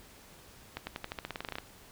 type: accelerating click train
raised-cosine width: 0.3 ms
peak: -20 dBFS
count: 15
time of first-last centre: 0.77-1.584 s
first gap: 100 ms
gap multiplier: 0.91
effects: pink hiss -55 dBFS RMS until 1.91 s